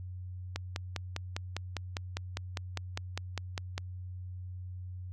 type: click train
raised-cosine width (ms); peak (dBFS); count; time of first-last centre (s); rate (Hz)
0.2; -17; 17; 0.56-3.779; 4.97
effects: added 91 Hz sine -39 dBFS peak until 5.12 s